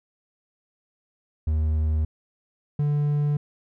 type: tone pair in turn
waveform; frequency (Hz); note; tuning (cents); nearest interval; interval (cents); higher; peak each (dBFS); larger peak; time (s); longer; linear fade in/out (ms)
triangle; 77.7 / 146.68; D#2 / D3; -2 / -2; major seventh; 1100; second; -18; neither; 1.47-2.05 / 2.79-3.37; neither; 5
effects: none